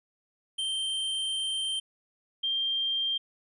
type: tone pair in turn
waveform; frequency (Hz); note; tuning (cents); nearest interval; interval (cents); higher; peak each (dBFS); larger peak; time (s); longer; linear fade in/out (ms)
square / sine; 3136 / 3180; G7 / G7; 0 / +24; unison; 24; second; -29 / -26; second; 0.58-1.8 / 2.43-3.18; first; 10
effects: resampled to 24000 Hz